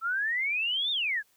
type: exponential two-way sweep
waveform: sine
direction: up then down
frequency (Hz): 1315 to 3700 to 1602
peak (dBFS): -26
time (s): 0.01-1.23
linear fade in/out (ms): 50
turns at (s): 0.91
effects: white hiss -67 dBFS RMS until 1.36 s